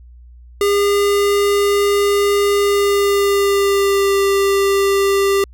square tone with pitch glide, 405.1 to 395.2 Hz, G#4 to G4, -43 to +14 cents, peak -13 dBFS, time 0.61-5.44 s, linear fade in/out 2 ms, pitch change -43 cents, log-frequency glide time 2.58-4.17 s, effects added 60 Hz sine -38 dBFS peak until 5.53 s

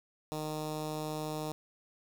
10% pulse tone with notch filter, 153.9 Hz, D#3, 19 cents flat, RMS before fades -37 dBFS, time 0.32-1.52 s, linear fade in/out 0 ms, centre 2100 Hz, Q 1.4, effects 9-bit

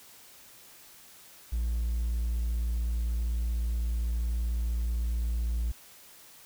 triangle tone, 57.9 Hz, A#1, 11 cents flat, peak -24 dBFS, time 1.52-5.72 s, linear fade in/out 10 ms, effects tanh soft clip ceiling -20 dBFS + white hiss -53 dBFS RMS until 6.45 s

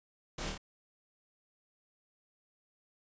pink noise with echo, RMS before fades -40 dBFS, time 0.38-0.5 s, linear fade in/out 5 ms, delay 26 ms, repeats 3, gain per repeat -2 dB, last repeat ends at 0.578 s, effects resampled to 16000 Hz

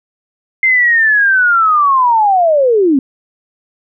sine linear sweep, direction down, 2100 to 253.3 Hz, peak -7 dBFS, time 0.63-2.99 s, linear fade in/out 2 ms, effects none

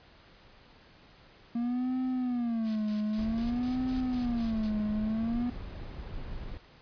triangle tone with vibrato, 233.1 Hz, A#3, in tune, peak -26 dBFS, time 1.55-5.5 s, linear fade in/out 5 ms, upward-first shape sine, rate 0.53 Hz, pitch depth 170 cents each way
blue noise with tremolo, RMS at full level -41 dBFS, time 2.63-4.72 s, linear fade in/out 50 ms, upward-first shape square, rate 4 Hz, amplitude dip 65%
brown noise, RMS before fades -40 dBFS, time 3.18-6.58 s, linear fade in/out 10 ms
effects pink hiss -57 dBFS RMS until 6.81 s + resampled to 11025 Hz

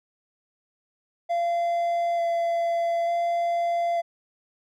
triangle tone with vibrato, 683 Hz, F5, 39 cents flat, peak -20 dBFS, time 1.29-4.02 s, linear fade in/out 20 ms, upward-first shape square, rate 0.56 Hz, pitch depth 9 cents each way, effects none

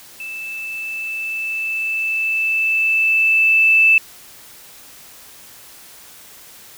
sine tone with level ramp, 2637 Hz, E7, in tune, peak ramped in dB -27 to -8 dBFS, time 0.2-3.98 s, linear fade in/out 2 ms, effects white hiss -42 dBFS RMS until 6.77 s

